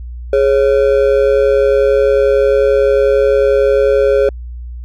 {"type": "ring-modulated tone", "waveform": "triangle", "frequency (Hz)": 482.4, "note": "B4", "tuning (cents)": -41, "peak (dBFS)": -3, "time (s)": [0.33, 4.29], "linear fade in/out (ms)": 2, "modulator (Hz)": 65.6, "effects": ["added 60 Hz sine -24 dBFS peak until 4.84 s"]}